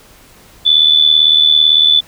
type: tone with amplitude modulation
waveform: sine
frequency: 3488 Hz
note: A7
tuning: 16 cents flat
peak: -3 dBFS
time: 0.65-2.01 s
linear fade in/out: 20 ms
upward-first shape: sine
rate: 77.9 Hz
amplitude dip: 70%
effects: pink hiss -43 dBFS RMS until 2.07 s